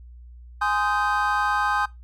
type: chord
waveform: triangle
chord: Ab major seventh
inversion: none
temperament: just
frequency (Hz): 830.6 / 1038.3 / 1245.9 / 1557.4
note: Ab5 / C6 / Eb6 / G6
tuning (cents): 0 / -14 / +2 / -12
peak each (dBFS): -23 / -26 / -24 / -24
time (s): 0.61-1.86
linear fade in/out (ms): 10
effects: noise-tail reverb RT60 0.2 s tail -20 dB re dry + added 60 Hz sine -41 dBFS peak until 2.03 s